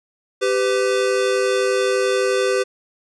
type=tone pair together; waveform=square; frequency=392 / 503.5 Hz; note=G4 / B4; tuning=0 / +33 cents; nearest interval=major third; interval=433 cents; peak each=-20 dBFS; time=0.41-2.64 s; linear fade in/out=20 ms; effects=resampled to 22050 Hz